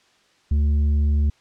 triangle tone with tanh clipping, 73.42 Hz, D2, in tune, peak -17 dBFS, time 0.51-1.3 s, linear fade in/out 5 ms, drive 10 dB, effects white hiss -59 dBFS RMS until 1.4 s + low-pass 5000 Hz 12 dB/octave

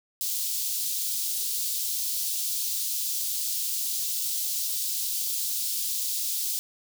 white high-pass noise, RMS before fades -29 dBFS, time 0.21-6.59 s, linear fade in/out 0 ms, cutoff 3700 Hz, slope 24 dB/octave, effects none

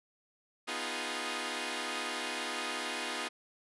5% pulse chord, F half-diminished seventh, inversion second, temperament equal, 246.9 / 311.1 / 349.2 / 415.3 Hz, Cb4 / Eb4 / F4 / Ab4, 0 / 0 / 0 / 0 cents, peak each -29 dBFS, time 0.67-3.29 s, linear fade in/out 20 ms, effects resampled to 24000 Hz

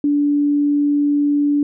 sine tone, 289.9 Hz, D4, 22 cents flat, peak -13 dBFS, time 0.04-1.63 s, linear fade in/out 2 ms, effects none

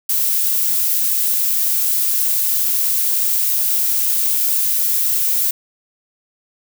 violet noise, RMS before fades -17 dBFS, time 0.09-5.51 s, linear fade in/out 5 ms, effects none

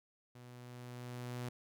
sawtooth tone with level ramp, 123 Hz, B2, 7 cents flat, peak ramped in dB -49 to -35 dBFS, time 0.35-1.49 s, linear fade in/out 5 ms, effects none

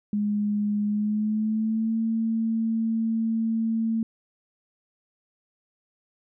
sine tone with pitch glide, 207.5 to 225 Hz, G#3 to A3, -1 to +39 cents, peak -22 dBFS, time 0.13-4.03 s, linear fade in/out 2 ms, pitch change +140 cents, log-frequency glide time 0.86-1.97 s, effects none

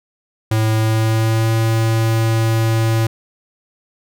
square tone with pitch glide, 110 to 112.51 Hz, A2 to A2, 0 to +39 cents, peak -14 dBFS, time 0.51-3.07 s, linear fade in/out 5 ms, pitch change +39 cents, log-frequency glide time 0.73-1.52 s, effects none

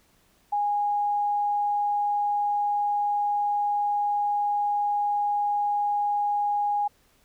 sine tone, 823 Hz, G#5, 16 cents flat, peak -22 dBFS, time 0.52-6.88 s, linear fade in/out 10 ms, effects pink hiss -63 dBFS RMS until 7.24 s

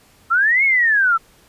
sine linear two-way sweep, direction up then down, 1297 to 2217 to 1297 Hz, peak -12 dBFS, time 0.3-1.18 s, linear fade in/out 20 ms, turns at 0.64 s, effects pink hiss -52 dBFS RMS until 1.48 s + resampled to 32000 Hz

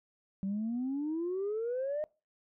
sine exponential sweep, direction up, 189.7 to 620 Hz, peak -30 dBFS, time 0.43-2.04 s, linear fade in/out 0 ms, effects noise-tail reverb RT60 0.3 s tail -24 dB re dry + tanh soft clip ceiling -28 dBFS

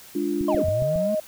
sine chord, D diminished, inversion second, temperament equal, 207.7 / 293.7 / 349.2 Hz, Ab3 / D4 / F4, 0 / 0 / 0 cents, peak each -31 / -25 / -26 dBFS, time 0.15-0.62 s, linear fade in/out 5 ms
click train, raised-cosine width 5 ms, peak -20 dBFS, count 5, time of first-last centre 0.41-0.959 s, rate 7.28 Hz
sine tone with vibrato, 622.3 Hz, D#5, in tune, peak -21 dBFS, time 0.48-1.2 s, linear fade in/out 5 ms, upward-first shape sine, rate 6.6 Hz, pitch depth 12 cents each way
triangle linear two-way sweep, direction down then up, 1096 to 81.9 to 221.5 Hz, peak -24 dBFS, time 0.48-1.15 s, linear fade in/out 5 ms, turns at 0.65 s
effects white hiss -46 dBFS RMS until 1.27 s

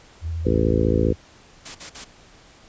sine tone with vibrato, 82.41 Hz, E2, in tune, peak -24 dBFS, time 0.21-1.16 s, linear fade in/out 50 ms, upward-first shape sine, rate 14 Hz, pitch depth 42 cents each way
harmonic tone, 55 Hz, A1, in tune, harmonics 1 / 2 / 3 / 4 / 5 / 6 / 7 / 8 / 9, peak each -26 / -26 / -26 / -26 / -26 / -26 / -26 / -26 / -26 dBFS, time 0.45-1.13 s, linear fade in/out 10 ms
white noise bursts, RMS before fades -35 dBFS, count 3, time 1.65-2.046 s, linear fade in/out 10 ms, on 100 ms, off 48 ms
effects pink hiss -50 dBFS RMS until 2.68 s + resampled to 16000 Hz

